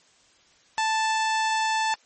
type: tone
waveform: sawtooth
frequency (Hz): 880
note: A5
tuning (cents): 0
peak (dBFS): -18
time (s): 0.78-1.94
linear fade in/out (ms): 0
effects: white hiss -59 dBFS RMS until 2.05 s + MP3 32 kbps